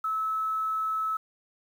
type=tone; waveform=sine; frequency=1300 Hz; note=E6; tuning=24 cents flat; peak=-26 dBFS; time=0.04-1.17 s; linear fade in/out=5 ms; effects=9-bit